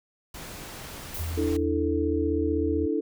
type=noise; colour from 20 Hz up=pink; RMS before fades=-40 dBFS; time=0.34-1.57 s; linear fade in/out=5 ms
type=noise with exponential decay; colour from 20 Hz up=violet; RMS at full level=-34 dBFS; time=1.14-1.65 s; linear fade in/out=5 ms; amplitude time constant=110 ms
type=tone with pitch glide; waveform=sine; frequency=82.41 to 81.42 Hz; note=E2 to E2; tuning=0 to -21 cents; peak=-29 dBFS; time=1.18-2.87 s; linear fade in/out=20 ms; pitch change=-21 cents; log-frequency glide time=1.7-2.12 s
type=chord; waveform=sine; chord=D suspended second; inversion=none; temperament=equal; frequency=293.7 / 329.6 / 440 Hz; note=D4 / E4 / A4; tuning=0 / 0 / 0 cents; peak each=-28 dBFS; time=1.37-3.01 s; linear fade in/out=10 ms
effects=none